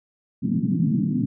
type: band-pass noise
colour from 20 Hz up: white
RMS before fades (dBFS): -22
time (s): 0.42-1.26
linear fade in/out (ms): 10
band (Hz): 130 to 260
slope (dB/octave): 48
effects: none